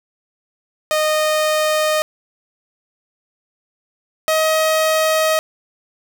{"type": "tone pair in turn", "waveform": "sawtooth", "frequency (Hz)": [617, 631.4], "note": ["D#5", "D#5"], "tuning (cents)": [-15, 25], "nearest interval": "unison", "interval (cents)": 40, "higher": "second", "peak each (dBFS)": [-11, -10], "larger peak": "second", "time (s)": [[0.91, 2.02], [4.28, 5.39]], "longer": "neither", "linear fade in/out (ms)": 0, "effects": []}